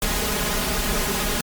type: noise with comb filter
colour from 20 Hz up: pink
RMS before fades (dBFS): -23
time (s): 0.02-1.41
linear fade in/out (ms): 2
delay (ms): 4.8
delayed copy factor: +0.85
effects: MP3 96 kbps